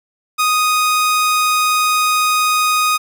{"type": "tone", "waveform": "sawtooth", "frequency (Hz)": 1244.5, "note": "D#6", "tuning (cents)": 0, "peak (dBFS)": -9, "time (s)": [0.38, 2.98], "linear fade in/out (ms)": 20, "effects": []}